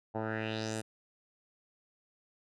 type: tone with low-pass filter sweep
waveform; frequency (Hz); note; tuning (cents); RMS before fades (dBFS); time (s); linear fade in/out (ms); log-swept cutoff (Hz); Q
10% pulse; 110; A2; 0; -36; 0.14-0.82; 20; 820 to 10000; 3.3
effects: none